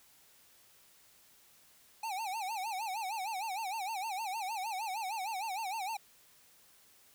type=tone with vibrato; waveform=square; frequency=821 Hz; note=G#5; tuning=20 cents flat; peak=-36 dBFS; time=2.03-5.97 s; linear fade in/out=5 ms; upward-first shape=sine; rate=6.5 Hz; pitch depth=190 cents each way; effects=white hiss -63 dBFS RMS until 7.14 s